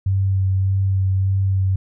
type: tone with vibrato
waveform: sine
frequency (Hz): 96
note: G2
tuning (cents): -36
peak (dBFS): -15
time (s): 0.06-1.76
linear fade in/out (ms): 5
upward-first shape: sine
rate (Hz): 1.7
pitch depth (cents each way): 16
effects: none